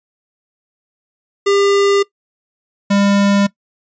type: tone pair in turn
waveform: square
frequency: 400 / 200.4 Hz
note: G4 / G3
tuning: +35 / +38 cents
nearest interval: octave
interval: 1197 cents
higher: first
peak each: -11 dBFS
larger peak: neither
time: 1.46-2.03 / 2.9-3.47 s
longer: neither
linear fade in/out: 10 ms
effects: noise-tail reverb RT60 0.1 s tail -19 dB re dry + resampled to 16000 Hz